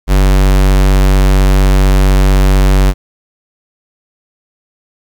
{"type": "tone", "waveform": "square", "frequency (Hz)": 47.85, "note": "G1", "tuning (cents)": -41, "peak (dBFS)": -6, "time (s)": [0.07, 2.94], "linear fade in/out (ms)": 50, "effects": ["8-bit"]}